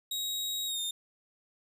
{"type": "tone with pitch glide", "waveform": "sawtooth", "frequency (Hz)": [3800, 3643], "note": ["A#7", "A#7"], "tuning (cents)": [33, -41], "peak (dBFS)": -29, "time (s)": [0.11, 0.91], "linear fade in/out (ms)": 5, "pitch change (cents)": -74, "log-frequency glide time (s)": [0.66, 0.8], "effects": []}